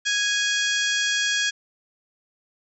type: harmonic tone with a mistuned harmonic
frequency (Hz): 828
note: G#5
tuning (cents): -5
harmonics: 2 / 3 / 4 / 5 / 6 / 7 / 8 / 9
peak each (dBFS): -24 / -31 / -26 / -33 / -34 / -31 / -33 / -36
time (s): 0.05-1.51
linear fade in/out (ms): 20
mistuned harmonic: 5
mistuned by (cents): +98
effects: none